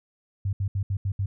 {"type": "tone bursts at uneven times", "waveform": "sine", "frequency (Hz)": 98, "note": "G2", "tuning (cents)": 0, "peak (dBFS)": -23, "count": 6, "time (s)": [[0.45, 0.53], [0.6, 0.68], [0.75, 0.83], [0.9, 0.97], [1.05, 1.12], [1.19, 1.26]], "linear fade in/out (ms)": 5, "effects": []}